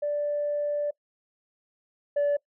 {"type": "tone pair in turn", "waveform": "sine", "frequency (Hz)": [586, 577.6], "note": ["D5", "D5"], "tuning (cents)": [-4, -29], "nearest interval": "unison", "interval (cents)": 25, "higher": "first", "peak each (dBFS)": [-24, -19], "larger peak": "second", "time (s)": [[0.02, 0.91], [2.16, 2.37]], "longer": "first", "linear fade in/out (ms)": 10, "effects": ["noise-tail reverb RT60 0.1 s tail -23 dB re dry", "tanh soft clip ceiling -20 dBFS"]}